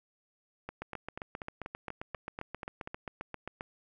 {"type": "two click trains", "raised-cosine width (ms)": 0.5, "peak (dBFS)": [-23, -24], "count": [22, 10], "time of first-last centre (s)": [[0.82, 3.609], [0.69, 2.874]], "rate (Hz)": [7.53, 4.12], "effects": []}